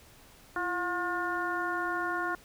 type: harmonic tone with a mistuned harmonic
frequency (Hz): 357.8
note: F4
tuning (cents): +42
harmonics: 1 / 2 / 3 / 4 / 5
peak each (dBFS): -36 / -37 / -35 / -33 / -41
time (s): 0.56-2.35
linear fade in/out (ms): 2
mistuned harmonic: 1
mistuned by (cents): -84
effects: pink hiss -56 dBFS RMS until 2.44 s